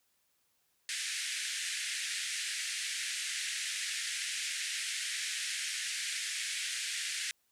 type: band-pass noise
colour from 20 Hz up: pink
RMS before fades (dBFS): -37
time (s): 0.89-7.31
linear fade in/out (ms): 0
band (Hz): 1700 to 10000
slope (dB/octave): 48
effects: white hiss -75 dBFS RMS until 7.51 s

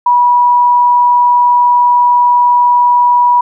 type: tone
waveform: sine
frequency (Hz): 973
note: B5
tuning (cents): -26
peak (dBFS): -5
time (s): 0.06-3.41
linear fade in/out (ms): 5
effects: none

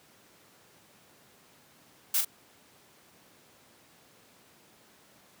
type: noise with echo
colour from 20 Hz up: blue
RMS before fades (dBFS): -26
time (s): 2.14-2.21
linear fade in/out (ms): 5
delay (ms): 39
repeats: 1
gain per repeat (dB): -6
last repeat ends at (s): 2.249
effects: pink hiss -59 dBFS RMS until 5.4 s + high-pass 150 Hz 12 dB/octave

